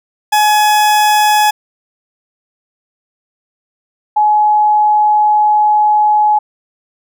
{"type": "tone pair in turn", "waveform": ["40% pulse", "sine"], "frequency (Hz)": [845, 845], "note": ["G#5", "G#5"], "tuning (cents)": [30, 30], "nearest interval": "unison", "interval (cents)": 0, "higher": "neither", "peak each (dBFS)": -7, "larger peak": "neither", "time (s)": [[0.32, 1.51], [4.16, 6.39]], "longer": "second", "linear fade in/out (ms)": 10, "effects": []}